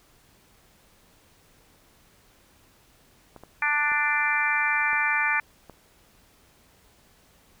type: clicks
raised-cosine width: 1 ms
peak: -29 dBFS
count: 5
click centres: 3.363 / 3.436 / 3.918 / 4.931 / 5.697 s
type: harmonic tone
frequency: 295 Hz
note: D4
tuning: 8 cents sharp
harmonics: 3 / 4 / 5 / 6 / 7 / 8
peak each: -30 / -31 / -29 / -26 / -30 / -27 dBFS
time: 3.62-5.4 s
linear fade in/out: 2 ms
effects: pink hiss -59 dBFS RMS until 7.6 s